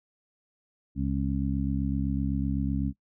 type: harmonic tone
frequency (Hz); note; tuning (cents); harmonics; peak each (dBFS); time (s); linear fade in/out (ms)
67.9; C#2; -35; 1 / 2 / 3 / 4; -31 / -31 / -31 / -31; 0.95-2.93; 50
effects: noise-tail reverb RT60 0.1 s tail -19 dB re dry